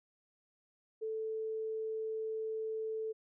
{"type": "tone", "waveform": "sine", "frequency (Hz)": 440, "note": "A4", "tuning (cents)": 0, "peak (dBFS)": -35, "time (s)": [1.01, 3.13], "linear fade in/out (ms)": 20, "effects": []}